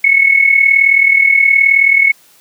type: tone with amplitude modulation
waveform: sine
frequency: 2200 Hz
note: C#7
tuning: 14 cents flat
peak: -3 dBFS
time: 0.04-2.12 s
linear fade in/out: 5 ms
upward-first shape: sine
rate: 38.9 Hz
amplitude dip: 70%
effects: white hiss -47 dBFS RMS until 2.4 s + high-pass 150 Hz 12 dB/octave